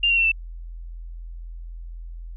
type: tone with pitch steps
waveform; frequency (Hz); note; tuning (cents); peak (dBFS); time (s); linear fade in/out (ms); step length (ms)
sine; 2794 / 2749 / 2705 / 2662; F7 / F7 / E7 / E7; 0 / -28 / +44 / +16; -16; 0.03-0.318; 5; 72
effects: added 42 Hz sine -33 dBFS peak until 2.36 s